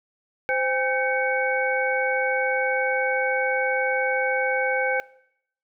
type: tone cluster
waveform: sine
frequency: 519 / 808 / 1543 / 2235 Hz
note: C5 / G#5 / G6 / C#7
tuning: -14 / -48 / -28 / +14 cents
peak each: -25 / -28 / -25 / -27 dBFS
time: 0.49-5 s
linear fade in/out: 0 ms
effects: noise-tail reverb RT60 0.7 s tail -21 dB re dry